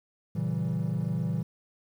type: chord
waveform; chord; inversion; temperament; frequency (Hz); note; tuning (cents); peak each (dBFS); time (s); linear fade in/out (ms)
triangle; A# diminished seventh; none; equal with one note detuned; 116.54 / 138.59 / 164.81 / 192.63; A#2 / C#3 / E3 / G3; 0 / 0 / 0 / -30; -30 / -31 / -27 / -32; 0.35-1.43; 10
effects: tanh soft clip ceiling -20 dBFS + 10-bit